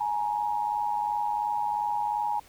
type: tone pair together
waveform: sine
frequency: 839.2 / 942 Hz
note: G#5 / A#5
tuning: +18 / +18 cents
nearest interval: major second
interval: 200 cents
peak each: -27 / -30 dBFS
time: 0-2.4 s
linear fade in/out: 10 ms
effects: pink hiss -55 dBFS RMS until 2.48 s